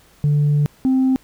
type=tone pair in turn; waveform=sine; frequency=146.83 / 261.6 Hz; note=D3 / C4; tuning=0 / 0 cents; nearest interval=minor seventh; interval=1000 cents; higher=second; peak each=-11 dBFS; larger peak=neither; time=0.24-0.66 / 0.85-1.16 s; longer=first; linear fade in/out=0 ms; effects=tanh soft clip ceiling -11 dBFS + pink hiss -52 dBFS RMS until 1.23 s